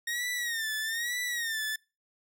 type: tone with vibrato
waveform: sawtooth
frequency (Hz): 1852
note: A#6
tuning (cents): -12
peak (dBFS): -27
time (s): 0.07-1.76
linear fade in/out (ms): 5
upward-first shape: sine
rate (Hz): 1.1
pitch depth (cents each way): 110
effects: noise-tail reverb RT60 0.3 s tail -25 dB re dry